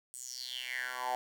10% pulse tone with high-pass filter sweep, 126.2 Hz, B2, 38 cents sharp, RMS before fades -39 dBFS, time 0.14-1.15 s, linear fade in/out 0 ms, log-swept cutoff 8600 to 750 Hz, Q 6.3, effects none

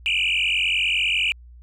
sine tone with frequency modulation, 2656 Hz, E7, 12 cents sharp, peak -17 dBFS, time 0.06-1.32 s, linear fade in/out 0 ms, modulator 45 Hz, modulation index 7.1, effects tanh soft clip ceiling -16 dBFS + added 60 Hz sine -42 dBFS peak until 1.62 s

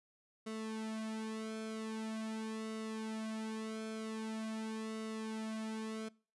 sawtooth tone with flanger, 220 Hz, A3, in tune, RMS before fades -42 dBFS, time 0.46-6.09 s, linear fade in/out 10 ms, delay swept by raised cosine 1.2 to 3.5 ms, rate 0.44 Hz, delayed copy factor -0.8, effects noise-tail reverb RT60 0.4 s tail -24 dB re dry + resampled to 24000 Hz

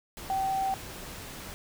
sine tone in noise, 772 Hz, G5, 27 cents flat, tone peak -26 dBFS, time 0.3-0.74 s, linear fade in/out 0 ms, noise pink, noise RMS -42 dBFS, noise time 0.17-1.54 s, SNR +13 dB, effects none

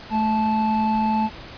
triangle tone pair together, 218 / 872 Hz, A3 / A5, -16 / -16 cents, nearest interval 2 octaves, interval 2400 cents, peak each -19 dBFS, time 0.1-1.3 s, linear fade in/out 50 ms, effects pink hiss -39 dBFS RMS until 1.57 s + resampled to 11025 Hz

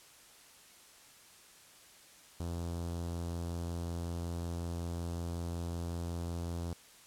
sawtooth tone with notch filter, 85.4 Hz, F2, 38 cents flat, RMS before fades -38 dBFS, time 2.4-6.73 s, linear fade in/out 0 ms, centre 2100 Hz, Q 0.56, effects white hiss -58 dBFS RMS until 7.06 s + low-pass 11000 Hz 12 dB/octave

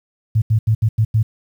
sine tone bursts at uneven times, 110 Hz, A2, in tune, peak -11 dBFS, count 6, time 0.35-0.42 / 0.5-0.59 / 0.67-0.75 / 0.82-0.89 / 0.98-1.05 / 1.14-1.23 s, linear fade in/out 10 ms, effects 8-bit

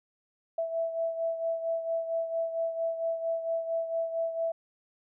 sine beating tone pair, 659.3 / 663.7 Hz, E5 / E5, 0 / +12 cents, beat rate 4.4 Hz, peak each -29 / -36 dBFS, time 0.58-4.52 s, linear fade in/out 5 ms, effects none

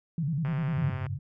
sine tone with vibrato, 151.6 Hz, D#3, 45 cents flat, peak -26 dBFS, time 0.18-0.9 s, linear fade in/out 2 ms, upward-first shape square, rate 10 Hz, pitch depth 160 cents each way
click train, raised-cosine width 0.5 ms, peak -26 dBFS, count 81, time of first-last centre 0.45-1.065 s, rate 130 Hz
sine chord, F# suspended second, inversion none, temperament equal with one note detuned, 92.87 / 103.83 / 138.59 Hz, F#2 / G#2 / C#3, +7 / 0 / 0 cents, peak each -36 / -35 / -34 dBFS, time 0.76-1.19 s, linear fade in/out 10 ms
effects none

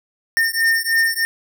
square beating tone pair, 1817 / 1820.2 Hz, A#6 / A#6, -45 / -42 cents, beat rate 3.2 Hz, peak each -19 dBFS, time 0.37-1.25 s, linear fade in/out 0 ms, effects none

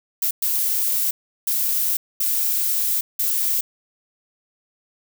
violet noise bursts at uneven times, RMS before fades -21 dBFS, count 5, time 0.22-0.31 / 0.42-1.11 / 1.47-1.97 / 2.2-3.01 / 3.19-3.61 s, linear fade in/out 5 ms, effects none

